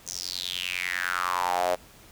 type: tone with high-pass filter sweep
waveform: sawtooth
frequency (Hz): 89.9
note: F#2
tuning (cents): -49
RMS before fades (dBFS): -29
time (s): 0.06-1.76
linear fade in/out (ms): 20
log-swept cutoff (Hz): 6400 to 580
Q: 5.8
effects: pink hiss -52 dBFS RMS until 2.11 s